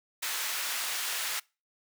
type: high-pass noise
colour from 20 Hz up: pink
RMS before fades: -33 dBFS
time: 0.22-1.4 s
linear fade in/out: 10 ms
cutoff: 1400 Hz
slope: 12 dB/octave
effects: noise-tail reverb RT60 0.3 s tail -25 dB re dry